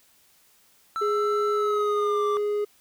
triangle tone with pitch glide, 1328 to 1176.3 Hz, E6 to D6, +12 to +2 cents, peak -24 dBFS, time 0.96-2.37 s, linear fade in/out 0 ms, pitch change -210 cents, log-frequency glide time 1.51-2.25 s
triangle tone, 415.3 Hz, G#4, in tune, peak -21 dBFS, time 1.01-2.65 s, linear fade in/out 10 ms
effects white hiss -60 dBFS RMS until 2.8 s

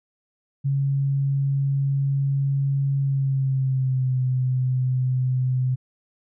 sine tone with pitch glide, 138.2 to 128.2 Hz, C#3 to C3, -5 to -35 cents, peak -19 dBFS, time 0.64-5.76 s, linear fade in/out 20 ms, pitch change -130 cents, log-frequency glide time 2.99-4.17 s, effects none

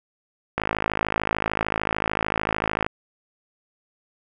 click train, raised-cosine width 0.5 ms, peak -7 dBFS, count 123, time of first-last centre 0.58-2.865 s, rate 53.4 Hz, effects none

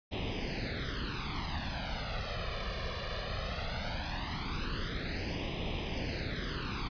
pink noise with flanger, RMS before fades -36 dBFS, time 0.11-6.89 s, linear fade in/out 20 ms, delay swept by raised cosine 0.33 to 1.73 ms, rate 0.18 Hz, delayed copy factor +0.85, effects resampled to 11025 Hz

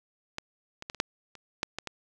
clicks, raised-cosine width 0.2 ms, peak -16 / -22 / -19 / -27 / -7 / -30 / -10 / -16 / -18 dBFS, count 9, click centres 0.384 / 0.824 / 0.899 / 0.947 / 1.001 / 1.353 / 1.631 / 1.786 / 1.873 s, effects none

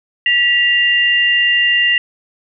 sine tone pair together, 1942.8 / 2794 Hz, B6 / F7, -29 / 0 cents, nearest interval tritone, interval 629 cents, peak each -13 dBFS, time 0.26-1.98 s, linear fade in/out 2 ms, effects none

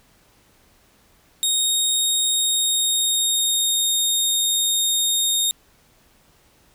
20% pulse tone with pitch glide, 3729 to 3701 Hz, A#7 to A#7, 0 to -13 cents, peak -12 dBFS, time 1.43-5.51 s, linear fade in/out 0 ms, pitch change -13 cents, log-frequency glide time 2.25-3.97 s, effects pink hiss -57 dBFS RMS until 6.74 s

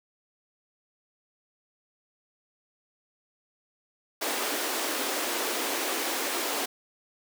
pink high-pass noise, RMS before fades -30 dBFS, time 4.21-6.66 s, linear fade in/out 10 ms, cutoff 270 Hz, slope 48 dB/octave, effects none

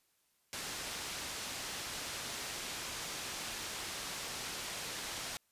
white low-pass noise, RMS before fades -42 dBFS, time 0.53-5.37 s, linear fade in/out 0 ms, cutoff 6700 Hz, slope 12 dB/octave, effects white hiss -75 dBFS RMS until 5.51 s + resampled to 32000 Hz

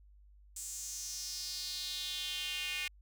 square tone with high-pass filter sweep, 164.81 Hz, E3, in tune, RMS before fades -40 dBFS, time 0.56-2.88 s, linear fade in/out 5 ms, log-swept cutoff 7700 to 2400 Hz, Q 3.9, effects added 50 Hz sine -57 dBFS peak until 3.01 s

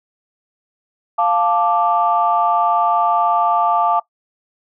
sine chord, D minor, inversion first, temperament equal, 698.5 / 880 / 1174.7 Hz, F5 / A5 / D6, 0 / 0 / 0 cents, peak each -17 dBFS, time 1.18-4 s, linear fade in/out 10 ms, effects noise-tail reverb RT60 0.1 s tail -19 dB re dry + tanh soft clip ceiling -3 dBFS

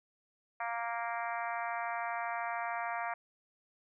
harmonic tone, 233.1 Hz, A#3, in tune, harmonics 3 / 4 / 5 / 6 / 7 / 8 / 9 / 10, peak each -38 / -40 / -42 / -44 / -45 / -46 / -47 / -48 dBFS, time 0.6-3.14 s, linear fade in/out 5 ms, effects none

